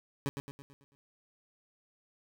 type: tone with echo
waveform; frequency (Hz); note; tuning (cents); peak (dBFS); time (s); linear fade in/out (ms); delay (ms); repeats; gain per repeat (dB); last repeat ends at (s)
20% pulse; 140; C#3; +18; -26; 0.26-0.29; 0; 110; 6; -6; 0.95
effects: none